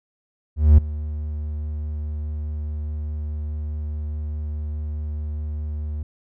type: tone with ADSR envelope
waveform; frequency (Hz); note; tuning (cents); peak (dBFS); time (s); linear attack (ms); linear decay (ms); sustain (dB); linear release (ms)
triangle; 75.4; D2; +46; -4; 0.56-6.03; 220; 6; -19; 4
effects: none